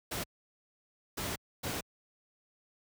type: noise bursts at uneven times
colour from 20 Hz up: pink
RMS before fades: -36 dBFS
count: 3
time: 0.11-0.24 / 1.17-1.36 / 1.63-1.81 s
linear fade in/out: 10 ms
effects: high-pass 60 Hz 12 dB/octave